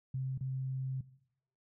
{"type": "tone with dropouts", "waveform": "sine", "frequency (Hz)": 131.7, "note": "C3", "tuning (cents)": 12, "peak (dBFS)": -33, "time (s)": [0.14, 1.01], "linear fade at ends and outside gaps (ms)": 5, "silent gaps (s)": [0.378, 0.408], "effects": ["noise-tail reverb RT60 0.7 s tail -18 dB re dry"]}